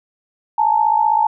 sine tone pair together, 852 / 907.6 Hz, G#5 / A#5, +44 / -47 cents, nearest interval minor second, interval 109 cents, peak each -15 dBFS, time 0.58-1.27 s, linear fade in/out 5 ms, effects none

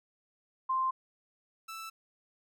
sine / sawtooth tone pair in turn, 1046.5 / 1321.7 Hz, C6 / E6, 0 / +4 cents, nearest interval major third, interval 404 cents, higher second, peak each -27 / -37 dBFS, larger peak first, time 0.69-0.91 / 1.68-1.9 s, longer neither, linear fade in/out 10 ms, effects none

